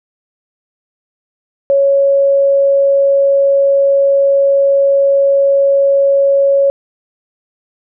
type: tone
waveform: sine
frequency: 554.4 Hz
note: C#5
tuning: in tune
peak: -7 dBFS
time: 1.7-6.7 s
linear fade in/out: 0 ms
effects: none